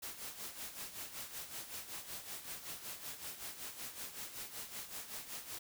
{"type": "noise with tremolo", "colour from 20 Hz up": "white", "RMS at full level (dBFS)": -44, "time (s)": [0.02, 5.59], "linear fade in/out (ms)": 10, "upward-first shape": "sine", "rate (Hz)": 5.3, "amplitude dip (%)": 65, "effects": []}